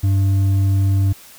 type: tone with hard clipping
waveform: sine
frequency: 97.5 Hz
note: G2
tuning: 9 cents flat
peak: -14 dBFS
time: 0.03-1.13 s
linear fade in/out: 10 ms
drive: 4 dB
effects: white hiss -43 dBFS RMS until 1.38 s